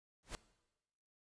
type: noise with exponential growth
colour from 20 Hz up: pink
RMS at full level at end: -40 dBFS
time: 0.23-0.35 s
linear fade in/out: 0 ms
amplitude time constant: 26 ms
effects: noise-tail reverb RT60 1.0 s tail -18 dB re dry + resampled to 22050 Hz